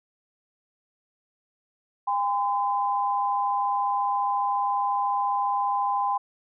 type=tone pair together; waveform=sine; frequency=806.6 / 1021 Hz; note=G5 / C6; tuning=+49 / -43 cents; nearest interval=major third; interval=408 cents; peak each=-25 dBFS; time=2.07-6.18 s; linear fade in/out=10 ms; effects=none